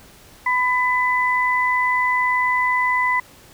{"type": "tone pair together", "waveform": "sine", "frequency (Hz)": [1001, 2002], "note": ["B5", "B6"], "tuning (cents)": [23, 23], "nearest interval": "octave", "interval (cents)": 1200, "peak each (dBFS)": -19, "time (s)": [0.46, 3.2], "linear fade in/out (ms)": 5, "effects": ["pink hiss -47 dBFS RMS until 3.53 s"]}